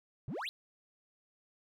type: exponential sweep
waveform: triangle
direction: up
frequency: 110 to 4215 Hz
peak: -35 dBFS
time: 0.28-0.49 s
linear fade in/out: 0 ms
effects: none